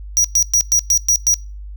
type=tone bursts; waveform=square; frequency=5790 Hz; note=F#8; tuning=38 cents flat; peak=-10 dBFS; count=7; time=0.17-1.341 s; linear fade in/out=0 ms; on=73 ms; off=110 ms; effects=noise-tail reverb RT60 0.3 s tail -22 dB re dry + added 50 Hz sine -29 dBFS peak until 1.76 s